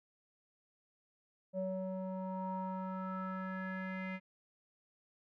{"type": "tone with low-pass filter sweep", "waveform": "square", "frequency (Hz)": 187.8, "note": "F#3", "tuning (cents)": 26, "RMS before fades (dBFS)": -40, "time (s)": [1.53, 4.2], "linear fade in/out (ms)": 50, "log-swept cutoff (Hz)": [570, 2200], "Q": 5.4, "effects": []}